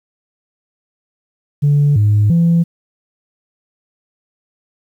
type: tone with pitch steps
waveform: sine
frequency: 144.8 / 104.5 / 168.7 Hz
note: D3 / G#2 / E3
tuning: -24 / +11 / +40 cents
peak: -7 dBFS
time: 1.62-2.64 s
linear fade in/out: 20 ms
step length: 340 ms
effects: tanh soft clip ceiling -6 dBFS + 8-bit